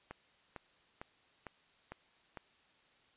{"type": "click train", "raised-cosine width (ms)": 0.5, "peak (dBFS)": -29, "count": 6, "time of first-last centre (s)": [0.11, 2.372], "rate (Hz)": 2.21, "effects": ["white hiss -68 dBFS RMS until 3.16 s", "resampled to 8000 Hz"]}